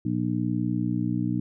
harmonic tone, 60.3 Hz, B1, 41 cents flat, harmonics 2 / 3 / 4 / 5, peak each -29 / -29 / -29 / -29 dBFS, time 0.05-1.4 s, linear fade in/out 5 ms, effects none

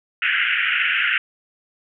pink band-pass noise, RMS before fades -20 dBFS, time 0.22-1.18 s, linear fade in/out 2 ms, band 1400 to 3000 Hz, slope 96 dB/octave, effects none

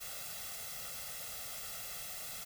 white noise with comb filter, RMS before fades -44 dBFS, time 0-2.45 s, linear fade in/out 20 ms, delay 1.5 ms, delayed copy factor +0.9, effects none

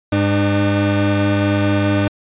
30% pulse tone pair together, 101.6 / 300.2 Hz, G#2 / D4, -38 / +38 cents, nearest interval octave + perfect fifth, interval 1876 cents, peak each -14 dBFS, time 0.12-2.08 s, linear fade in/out 5 ms, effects resampled to 8000 Hz

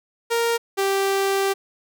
sawtooth tone pair in turn, 465.7 / 391.4 Hz, A#4 / G4, -2 / -3 cents, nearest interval minor third, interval 301 cents, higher first, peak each -15 dBFS, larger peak neither, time 0.3-0.58 / 0.77-1.54 s, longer second, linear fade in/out 20 ms, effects none

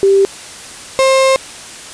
sine / 35% pulse tone pair in turn, 392 / 531 Hz, G4 / C5, 0 / +25 cents, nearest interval perfect fourth, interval 525 cents, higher second, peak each -6 dBFS, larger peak neither, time 0.03-0.25 / 0.99-1.36 s, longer second, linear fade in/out 0 ms, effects white hiss -31 dBFS RMS until 1.93 s + resampled to 22050 Hz

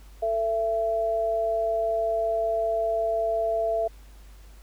sine tone pair together, 444.6 / 670 Hz, A4 / E5, +18 / +28 cents, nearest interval perfect fifth, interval 710 cents, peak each -30 / -23 dBFS, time 0.22-3.88 s, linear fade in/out 10 ms, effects added 50 Hz sine -45 dBFS peak until 4.62 s + pink hiss -57 dBFS RMS until 4.62 s

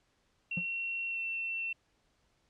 sine tone with pitch glide, 2726 to 2698 Hz, F7 to E7, -43 to +40 cents, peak -33 dBFS, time 0.51-1.73 s, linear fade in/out 5 ms, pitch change -17 cents, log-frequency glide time 1.09-1.2 s
triangle tone with exponential decay, 174.9 Hz, F3, 3 cents sharp, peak -28 dBFS, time 0.57-0.66 s, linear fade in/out 5 ms, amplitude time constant 18 ms
effects pink hiss -73 dBFS RMS until 2.49 s + low-pass 7000 Hz 12 dB/octave

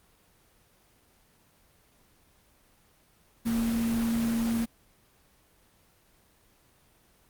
sine tone in noise, 230 Hz, A#3, 23 cents flat, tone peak -25 dBFS, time 3.45-4.66 s, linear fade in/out 20 ms, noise pink, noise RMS -37 dBFS, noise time 3.45-4.66 s, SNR +9 dB, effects pink hiss -63 dBFS RMS until 7.29 s + Opus 24 kbps

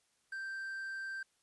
triangle tone with quantisation, 1568 Hz, G6, in tune, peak -37 dBFS, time 0.32-1.23 s, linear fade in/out 5 ms, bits 11, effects white hiss -75 dBFS RMS until 1.42 s + resampled to 24000 Hz

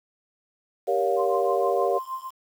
sine chord, G half-diminished seventh, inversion none, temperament just, 392 / 470.4 / 564.5 / 705.6 Hz, G4 / Bb4 / Db5 / F5, 0 / +16 / +31 / +18 cents, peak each -26 dBFS, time 0.87-1.99 s, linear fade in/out 20 ms
sine tone with tremolo, 1046.5 Hz, C6, in tune, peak -26 dBFS, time 1.16-2.31 s, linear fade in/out 50 ms, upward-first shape triangle, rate 6.4 Hz, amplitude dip 95%
effects 8-bit

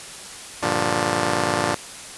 5% pulse chord, G minor seventh, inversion none, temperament just, 98 / 117.6 / 147 / 176.4 Hz, G2 / Bb2 / D3 / F3, 0 / +16 / +2 / +18 cents, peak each -16 dBFS, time 0.62-1.75 s, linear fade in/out 10 ms, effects white hiss -37 dBFS RMS until 2.17 s + resampled to 24000 Hz

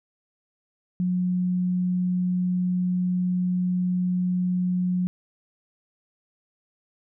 sine tone, 180.8 Hz, F#3, 40 cents flat, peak -21 dBFS, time 1-5.07 s, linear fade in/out 0 ms, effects none

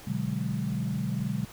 sine chord, G# half-diminished seventh, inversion first, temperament equal, 123.47 / 146.83 / 185 / 207.7 Hz, B2 / D3 / F#3 / G#3, 0 / 0 / 0 / 0 cents, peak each -33 dBFS, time 0.07-1.45 s, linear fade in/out 5 ms, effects pink hiss -48 dBFS RMS until 1.52 s

